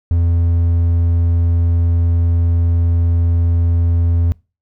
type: tone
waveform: triangle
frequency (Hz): 84.9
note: F2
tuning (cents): -48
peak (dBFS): -9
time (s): 0.11-4.32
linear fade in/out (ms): 0
effects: noise-tail reverb RT60 0.3 s tail -24 dB re dry